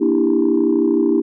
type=chord; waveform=sine; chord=E half-diminished seventh; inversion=second; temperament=just; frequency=237.3 / 296.7 / 329.6 / 395.6 Hz; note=Bb3 / D4 / E4 / G4; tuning=+31 / +18 / 0 / +16 cents; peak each=-20 / -17 / -16 / -18 dBFS; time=0-1.22 s; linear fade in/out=20 ms; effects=tanh soft clip ceiling -6 dBFS